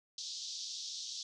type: band-pass noise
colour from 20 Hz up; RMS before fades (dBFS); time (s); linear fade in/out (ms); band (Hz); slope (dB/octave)
white; -43; 0.18-1.23; 2; 3500 to 6200; 48
effects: none